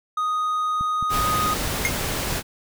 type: tone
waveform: triangle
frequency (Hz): 1244.5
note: D#6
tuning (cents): 0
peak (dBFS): -19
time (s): 0.17-1.54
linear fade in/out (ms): 5
type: click train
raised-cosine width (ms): 5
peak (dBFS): -21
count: 8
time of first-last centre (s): 0.81-2.325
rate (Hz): 4.62
type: noise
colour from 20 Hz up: pink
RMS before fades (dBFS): -26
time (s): 1.09-2.43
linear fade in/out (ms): 50
type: tone with exponential decay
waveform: square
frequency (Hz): 2133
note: C7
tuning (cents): +33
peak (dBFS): -16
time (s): 1.85-1.95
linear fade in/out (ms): 0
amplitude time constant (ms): 21
effects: none